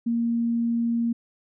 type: tone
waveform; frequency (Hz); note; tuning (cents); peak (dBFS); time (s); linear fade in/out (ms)
sine; 233.3; A#3; +2; -21; 0.06-1.13; 10
effects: none